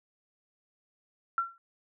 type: tone with exponential decay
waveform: sine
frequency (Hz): 1361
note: F6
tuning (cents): -45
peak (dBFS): -22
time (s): 1.38-1.58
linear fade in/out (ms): 1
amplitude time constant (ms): 42
effects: none